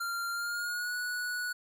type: tone with pitch glide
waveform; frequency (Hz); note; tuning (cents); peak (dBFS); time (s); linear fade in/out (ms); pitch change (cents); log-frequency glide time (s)
square; 1387 to 1469.5; F6 to F#6; -12 to -12; -33; 0-1.53; 10; +100; 0.31-0.95
effects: none